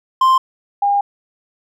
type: tone pair in turn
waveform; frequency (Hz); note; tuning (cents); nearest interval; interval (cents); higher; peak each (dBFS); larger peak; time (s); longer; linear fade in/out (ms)
triangle / sine; 1046.5 / 807.7; C6 / G#5; 0 / -48; major third; 448; first; -7 / -12; first; 0.21-0.38 / 0.82-1.01; second; 5
effects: none